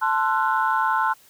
sine chord, F# half-diminished seventh, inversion first, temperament equal with one note detuned, 880 / 1046.5 / 1349.3 / 1480 Hz, A5 / C6 / E6 / F#6, 0 / 0 / +40 / 0 cents, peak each -22 / -23 / -26 / -25 dBFS, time 0.01-1.14 s, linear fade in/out 20 ms, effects tanh soft clip ceiling -9 dBFS + white hiss -54 dBFS RMS until 1.29 s

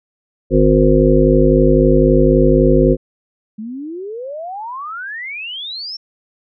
harmonic tone, 51.91 Hz, G#1, in tune, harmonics 1 / 3 / 5 / 7 / 9 / 10, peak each -15 / -16 / -15 / -14 / -17 / -16 dBFS, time 0.5-2.97 s, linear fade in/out 50 ms
sine exponential sweep, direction up, 207.7 to 5520 Hz, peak -24 dBFS, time 3.58-5.97 s, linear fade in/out 10 ms
effects none

